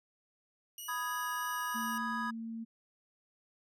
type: tone with vibrato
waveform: 10% pulse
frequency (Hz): 2900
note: F#7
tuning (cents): -35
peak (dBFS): -35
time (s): 0.78-1.98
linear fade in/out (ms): 2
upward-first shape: sine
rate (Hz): 3.2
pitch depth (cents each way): 10
type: chord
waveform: triangle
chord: G# minor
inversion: first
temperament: equal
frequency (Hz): 987.8 / 1244.5 / 1661.2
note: B5 / D#6 / G#6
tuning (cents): 0 / 0 / 0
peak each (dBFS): -37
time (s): 0.88-2.31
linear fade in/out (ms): 10
type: tone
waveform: sine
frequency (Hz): 226.9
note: A#3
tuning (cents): -47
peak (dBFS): -38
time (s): 1.74-2.65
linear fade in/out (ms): 20
effects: none